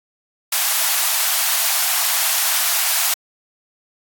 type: high-pass noise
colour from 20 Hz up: white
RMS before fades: -18 dBFS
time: 0.52-3.14 s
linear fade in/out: 5 ms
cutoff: 640 Hz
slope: 96 dB/octave
effects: AAC 64 kbps